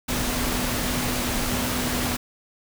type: tone in noise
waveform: sine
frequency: 246.9 Hz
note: B3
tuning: in tune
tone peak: -30 dBFS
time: 0.08-2.17 s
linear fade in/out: 10 ms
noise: pink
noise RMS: -26 dBFS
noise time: 0.08-2.17 s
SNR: -7 dB
effects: none